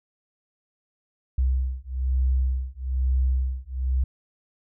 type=beating tone pair; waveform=sine; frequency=64 / 65.1 Hz; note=C2 / C2; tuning=-38 / -8 cents; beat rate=1.1 Hz; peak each=-24 dBFS; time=1.38-4.04 s; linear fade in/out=5 ms; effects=none